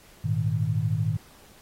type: chord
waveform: sine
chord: Ab suspended second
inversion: none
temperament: just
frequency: 103.83 / 116.8 / 155.74 Hz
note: Ab2 / Bb2 / Eb3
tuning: 0 / +4 / +2 cents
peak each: -27 dBFS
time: 0.24-1.17 s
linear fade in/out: 10 ms
effects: pink hiss -54 dBFS RMS until 1.61 s + AAC 48 kbps